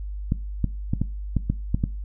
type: clicks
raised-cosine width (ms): 5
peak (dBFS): -9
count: 8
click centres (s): 0.321 / 0.643 / 0.935 / 1.016 / 1.367 / 1.5 / 1.745 / 1.839
effects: noise-tail reverb RT60 0.3 s tail -19 dB re dry + added 50 Hz sine -29 dBFS peak until 2.04 s